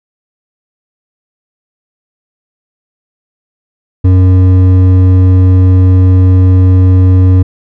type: tone with hard clipping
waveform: triangle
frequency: 92.5 Hz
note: F#2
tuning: in tune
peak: -4 dBFS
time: 4.04-7.43 s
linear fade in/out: 10 ms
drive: 12 dB
effects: none